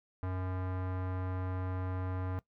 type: tone with low-pass filter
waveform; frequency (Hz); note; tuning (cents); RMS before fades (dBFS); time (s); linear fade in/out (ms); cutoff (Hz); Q
square; 92.5; F#2; 0; -36; 0.23-2.39; 0; 1300; 1.4
effects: noise-tail reverb RT60 0.1 s tail -19 dB re dry